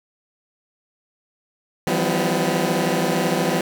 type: tone cluster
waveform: 15% pulse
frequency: 163.1 / 176.1 / 194 / 251.8 Hz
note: E3 / F3 / G3 / B3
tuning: -18 / +15 / -18 / +34 cents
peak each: -18 dBFS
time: 1.87-3.61 s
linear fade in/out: 2 ms
effects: none